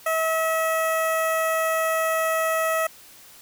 15% pulse tone with notch filter, 645 Hz, E5, 38 cents flat, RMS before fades -23 dBFS, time 0.06-2.87 s, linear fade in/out 5 ms, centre 4400 Hz, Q 0.54, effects white hiss -48 dBFS RMS until 3.41 s

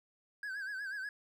triangle tone with vibrato, 1600 Hz, G6, 35 cents sharp, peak -36 dBFS, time 0.43-1.09 s, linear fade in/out 2 ms, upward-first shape sine, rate 8.2 Hz, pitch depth 96 cents each way, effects none

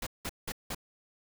pink noise bursts, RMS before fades -36 dBFS, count 4, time 0.02-0.748 s, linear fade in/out 5 ms, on 47 ms, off 180 ms, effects none

